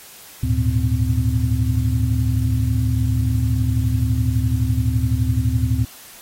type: tone cluster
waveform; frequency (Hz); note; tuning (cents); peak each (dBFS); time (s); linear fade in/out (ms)
sine; 74.8 / 101.5 / 113.4 / 125.1 / 257.2; D2 / G#2 / A#2 / B2 / C4; +32 / -39 / -47 / +23 / -30; -21 / -24 / -19 / -27 / -26; 0.43-5.85; 5
effects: white hiss -42 dBFS RMS until 6.21 s + AAC 48 kbps